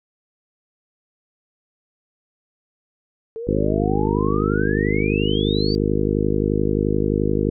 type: exponential sweep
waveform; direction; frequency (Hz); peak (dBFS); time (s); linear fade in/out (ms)
sine; up; 440 to 4699; -27; 3.36-5.75; 0
type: harmonic tone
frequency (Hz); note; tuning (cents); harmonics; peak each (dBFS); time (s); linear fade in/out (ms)
51.5; G#1; -14; 1 / 2 / 3 / 4 / 5 / 6 / 7 / 8 / 9; -26 / -26 / -26 / -26 / -26 / -26 / -26 / -26 / -26; 3.47-7.5; 5
effects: none